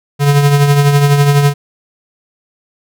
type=tone with tremolo; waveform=square; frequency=143.1 Hz; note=D3; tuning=45 cents flat; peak=-5 dBFS; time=0.19-1.54 s; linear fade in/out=50 ms; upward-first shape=triangle; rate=12 Hz; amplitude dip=55%; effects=none